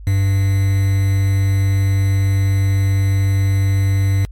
triangle tone with quantisation, 98 Hz, G2, in tune, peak -10 dBFS, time 0.07-4.25 s, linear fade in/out 0 ms, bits 5, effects added 50 Hz sine -31 dBFS peak until 4.31 s + MP3 64 kbps

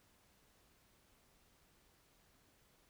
silence, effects pink hiss -71 dBFS RMS until 2.89 s

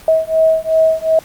sine beating tone pair, 640 / 642.7 Hz, D#5 / E5, +49 / -44 cents, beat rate 2.7 Hz, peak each -13 dBFS, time 0.08-1.19 s, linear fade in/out 2 ms, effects pink hiss -40 dBFS RMS until 1.24 s + Opus 48 kbps

